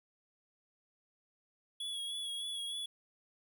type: tone with vibrato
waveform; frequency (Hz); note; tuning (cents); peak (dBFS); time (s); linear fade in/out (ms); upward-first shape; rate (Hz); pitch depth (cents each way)
square; 3360; G#7; +19; -38; 1.8-2.86; 5; sine; 3.3; 33
effects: none